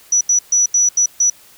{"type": "tone bursts at uneven times", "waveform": "sine", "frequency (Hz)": 5900, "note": "F#8", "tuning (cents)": -6, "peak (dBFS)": -10, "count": 6, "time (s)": [[0.12, 0.21], [0.29, 0.39], [0.52, 0.66], [0.74, 0.89], [0.97, 1.06], [1.2, 1.3]], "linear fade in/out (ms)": 5, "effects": ["white hiss -46 dBFS RMS until 1.57 s"]}